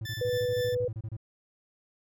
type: tone bursts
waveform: triangle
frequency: 110 Hz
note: A2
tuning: in tune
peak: -31 dBFS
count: 15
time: 0.01-1.167 s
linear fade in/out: 5 ms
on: 51 ms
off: 28 ms
type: tone with tremolo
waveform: 20% pulse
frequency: 1760 Hz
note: A6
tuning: in tune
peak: -30 dBFS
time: 0.05-0.75 s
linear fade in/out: 5 ms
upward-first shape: triangle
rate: 3.9 Hz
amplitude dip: 60%
type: tone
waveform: sine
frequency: 493.9 Hz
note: B4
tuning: in tune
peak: -26 dBFS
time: 0.21-0.88 s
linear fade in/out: 5 ms
effects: none